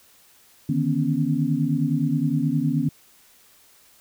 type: tone cluster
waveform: sine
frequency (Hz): 148.8 / 158.4 / 242.1 / 274.7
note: D3 / D#3 / B3 / C#4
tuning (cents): +23 / +31 / -34 / -16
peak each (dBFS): -25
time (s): 0.69-2.89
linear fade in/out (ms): 5
effects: white hiss -55 dBFS RMS until 4 s